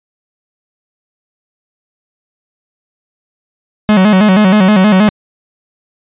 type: tone with vibrato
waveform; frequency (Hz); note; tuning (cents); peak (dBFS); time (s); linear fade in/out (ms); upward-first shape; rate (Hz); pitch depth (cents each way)
45% pulse; 199.2; G3; +28; -5; 3.89-5.09; 0; square; 6.3; 110
effects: resampled to 8000 Hz